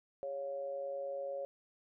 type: tone with amplitude modulation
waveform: sine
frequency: 554.4 Hz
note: C#5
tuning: in tune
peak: -34 dBFS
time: 0.23-1.45 s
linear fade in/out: 0 ms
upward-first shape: sine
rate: 149 Hz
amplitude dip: 65%
effects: none